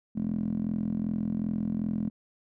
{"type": "tone with band-pass filter", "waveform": "10% pulse", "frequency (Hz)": 42.62, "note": "F1", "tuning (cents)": -41, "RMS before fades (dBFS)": -30, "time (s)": [0.15, 2.1], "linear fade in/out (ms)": 20, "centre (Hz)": 220, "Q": 5.3, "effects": []}